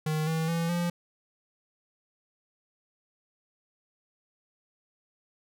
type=tone with pitch steps; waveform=square; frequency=155.2 / 161.04 / 167.11 / 173.4 Hz; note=D#3 / E3 / E3 / F3; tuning=-4 / -40 / +24 / -12 cents; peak=-27 dBFS; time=0.06-0.9 s; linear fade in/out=5 ms; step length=210 ms; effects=none